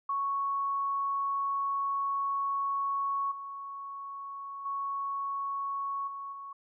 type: tone with level steps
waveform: sine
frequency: 1108.7 Hz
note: C#6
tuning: in tune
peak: -28 / -38 / -31 / -37 / -40 dBFS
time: 0.09-6.53 s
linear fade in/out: 5 ms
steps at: 3.31 / 4.65 / 6.07 / 6.32 s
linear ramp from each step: 10 ms
effects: none